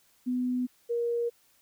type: tone pair in turn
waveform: sine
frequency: 250 / 471.9 Hz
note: B3 / A#4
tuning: +21 / +21 cents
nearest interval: major seventh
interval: 1100 cents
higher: second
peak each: -26 dBFS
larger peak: neither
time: 0.26-0.67 / 0.89-1.3 s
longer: neither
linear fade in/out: 20 ms
effects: white hiss -65 dBFS RMS until 1.61 s